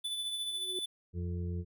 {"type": "tone with tremolo", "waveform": "square", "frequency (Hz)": 3488, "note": "A7", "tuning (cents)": -16, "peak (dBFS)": -33, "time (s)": [0.04, 0.86], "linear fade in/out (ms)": 10, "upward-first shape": "triangle", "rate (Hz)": 14, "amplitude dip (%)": 45}
{"type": "tone with exponential growth", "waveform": "sine", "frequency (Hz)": 368, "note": "F#4", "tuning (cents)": -9, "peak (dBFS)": -36, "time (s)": [0.44, 0.79], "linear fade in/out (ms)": 2, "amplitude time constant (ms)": 75}
{"type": "harmonic tone", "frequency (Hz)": 87.6, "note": "F2", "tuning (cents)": 6, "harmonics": [1, 2, 4, 5], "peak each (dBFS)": [-34, -40, -47, -49], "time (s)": [1.13, 1.65], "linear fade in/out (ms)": 50}
{"effects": []}